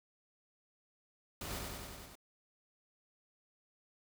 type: noise with echo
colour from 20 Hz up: pink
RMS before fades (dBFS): -43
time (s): 1.41-1.59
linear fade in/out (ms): 2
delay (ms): 94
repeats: 6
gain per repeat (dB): -2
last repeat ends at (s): 2.154
effects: none